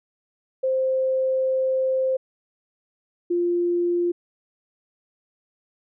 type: tone pair in turn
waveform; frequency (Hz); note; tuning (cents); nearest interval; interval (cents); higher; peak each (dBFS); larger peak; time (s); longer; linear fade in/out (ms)
sine; 523.3 / 348.6; C5 / F4; 0 / -3; perfect fifth; 703; first; -19; neither; 0.63-2.17 / 3.3-4.12; first; 10
effects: none